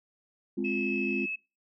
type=chord; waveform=sine; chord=F minor; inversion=first; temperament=equal; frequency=207.7 / 261.6 / 349.2 Hz; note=Ab3 / C4 / F4; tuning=0 / 0 / 0 cents; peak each=-32 dBFS; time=0.57-1.26 s; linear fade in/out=10 ms
type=tone; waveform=sine; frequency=2593 Hz; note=E7; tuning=29 cents flat; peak=-31 dBFS; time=0.64-1.36 s; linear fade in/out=10 ms
effects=noise-tail reverb RT60 0.3 s tail -23 dB re dry + tanh soft clip ceiling -18 dBFS